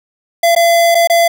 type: tone with dropouts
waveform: square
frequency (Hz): 679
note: F5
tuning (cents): -49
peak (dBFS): -8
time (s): 0.43-1.28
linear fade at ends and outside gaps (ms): 5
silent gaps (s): 0.551-0.562 / 0.947-0.951 / 1.074-1.098
effects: none